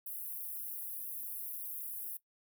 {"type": "high-pass noise", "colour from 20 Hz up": "pink", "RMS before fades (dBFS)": -42, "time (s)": [0.06, 2.17], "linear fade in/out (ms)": 5, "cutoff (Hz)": 11000, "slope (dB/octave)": 48, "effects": ["noise-tail reverb RT60 0.1 s tail -17 dB re dry"]}